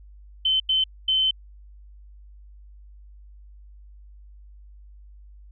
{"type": "tone bursts at uneven times", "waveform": "sine", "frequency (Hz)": 3069, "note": "G7", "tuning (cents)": -37, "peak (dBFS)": -18, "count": 3, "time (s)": [[0.45, 0.6], [0.69, 0.84], [1.08, 1.31]], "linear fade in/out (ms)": 5, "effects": ["added 50 Hz sine -44 dBFS peak until 5.51 s"]}